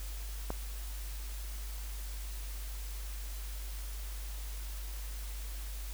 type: click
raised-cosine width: 1 ms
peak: -21 dBFS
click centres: 0.504 s
effects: added 50 Hz sine -38 dBFS peak until 5.93 s + white hiss -49 dBFS RMS until 5.93 s